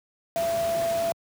sine tone in noise, 671 Hz, E5, 31 cents sharp, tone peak -23 dBFS, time 0.36-1.12 s, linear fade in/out 0 ms, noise pink, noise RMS -35 dBFS, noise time 0.36-1.12 s, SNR +9 dB, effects high-pass 100 Hz 12 dB/octave

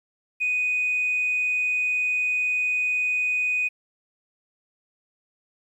sine tone, 2489 Hz, D#7, in tune, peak -20 dBFS, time 0.4-3.69 s, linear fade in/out 20 ms, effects tanh soft clip ceiling -17 dBFS + 10-bit

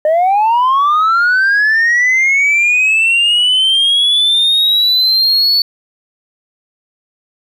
sine linear sweep, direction up, 600 to 4466 Hz, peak -6 dBFS, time 0.05-5.62 s, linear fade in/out 2 ms, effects tanh soft clip ceiling -7 dBFS + 8-bit

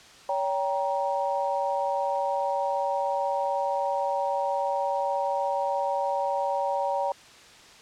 sine chord, G diminished, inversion second, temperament just, 564.5 / 784 / 940.8 Hz, Db5 / G5 / Bb5, +31 / 0 / +16 cents, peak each -28 / -29 / -29 dBFS, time 0.29-7.12 s, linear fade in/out 2 ms, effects white hiss -50 dBFS RMS until 7.81 s + low-pass 6000 Hz 12 dB/octave

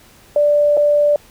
sine tone with dropouts, 587.3 Hz, D5, in tune, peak -10 dBFS, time 0.36-1.16 s, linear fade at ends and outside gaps 2 ms, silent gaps 0.77-0.774 s, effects pink hiss -47 dBFS RMS until 1.3 s

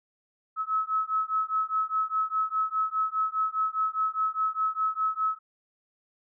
sine beating tone pair, 1289 / 1293.9 Hz, E6 / E6, -39 / -33 cents, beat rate 4.9 Hz, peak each -28 dBFS, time 0.56-5.39 s, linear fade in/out 50 ms, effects none

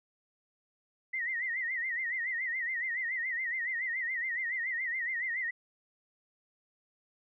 sine tone with vibrato, 1965 Hz, B6, 9 cents flat, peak -31 dBFS, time 1.13-5.51 s, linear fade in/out 10 ms, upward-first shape sine, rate 7.1 Hz, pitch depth 120 cents each way, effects none

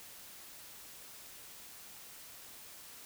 silence, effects white hiss -52 dBFS RMS until 3.05 s

